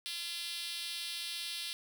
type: tone with high-pass filter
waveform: 5% pulse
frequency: 342.1 Hz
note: F4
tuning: 36 cents flat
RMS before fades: -40 dBFS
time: 0.06-1.73 s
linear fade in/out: 0 ms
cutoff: 3700 Hz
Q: 1.5
effects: none